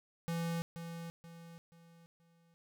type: tone with echo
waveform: square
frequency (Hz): 167.7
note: E3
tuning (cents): +30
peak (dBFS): -35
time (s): 0.28-0.62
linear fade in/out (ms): 0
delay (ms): 480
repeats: 4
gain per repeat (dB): -8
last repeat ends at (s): 2.54
effects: none